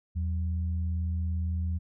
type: tone pair together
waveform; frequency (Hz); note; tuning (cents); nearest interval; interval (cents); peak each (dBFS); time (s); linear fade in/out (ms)
sine; 82.05 / 184.2; E2 / F#3; -8 / -7; octave + major second; 1401; -27 / -39; 0.15-1.79; 20
effects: none